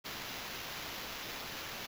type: noise with sample-and-hold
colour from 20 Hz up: white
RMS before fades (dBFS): -43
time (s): 0.04-1.87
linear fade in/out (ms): 20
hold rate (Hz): 8820
effects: none